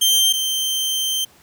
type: tone pair in turn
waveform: sawtooth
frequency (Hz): 3151 / 3126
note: G7 / G7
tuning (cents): +8 / -6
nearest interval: unison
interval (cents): 14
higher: first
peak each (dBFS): -10 / -16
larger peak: first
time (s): 0.01-0.33 / 0.33-1.25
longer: second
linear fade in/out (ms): 10
effects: pink hiss -51 dBFS RMS until 1.42 s + high-pass 80 Hz 12 dB/octave